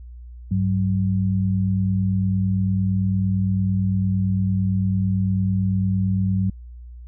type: tone pair together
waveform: sine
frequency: 99.73 / 188.6 Hz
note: G2 / F#3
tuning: +30 / +33 cents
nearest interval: major seventh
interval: 1103 cents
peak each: -20 / -21 dBFS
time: 0.51-6.5 s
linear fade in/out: 5 ms
effects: added 60 Hz sine -36 dBFS peak until 7.07 s